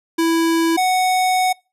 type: tone pair in turn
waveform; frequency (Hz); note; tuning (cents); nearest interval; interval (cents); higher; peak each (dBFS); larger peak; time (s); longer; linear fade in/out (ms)
square; 330 / 740.8; E4 / F#5; +2 / +2; octave + major second; 1400; second; -15; neither; 0.18-0.77 / 0.77-1.53; second; 10
effects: noise-tail reverb RT60 0.3 s tail -26 dB re dry + resampled to 32000 Hz